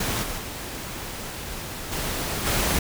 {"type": "noise with level steps", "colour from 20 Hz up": "pink", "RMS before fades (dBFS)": [-26, -31, -34, -28, -23], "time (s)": [0, 2.79], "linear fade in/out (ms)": 5, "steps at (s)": [0.22, 0.37, 1.91, 2.45], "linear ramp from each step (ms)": 20, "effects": []}